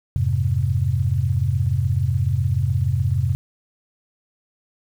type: chord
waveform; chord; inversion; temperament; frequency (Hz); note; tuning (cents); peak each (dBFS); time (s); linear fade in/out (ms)
sine; F minor; none; equal; 87.31 / 103.83 / 130.81; F2 / Ab2 / C3; 0 / 0 / 0; -22 / -22 / -21; 0.16-3.35; 0
effects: 8-bit